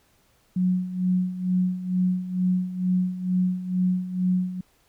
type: tone with tremolo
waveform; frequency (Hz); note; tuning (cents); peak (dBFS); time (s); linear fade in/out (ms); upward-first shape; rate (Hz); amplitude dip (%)
sine; 182.8; F#3; -21; -18; 0.56-4.61; 5; sine; 2.2; 75
effects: pink hiss -63 dBFS RMS until 4.88 s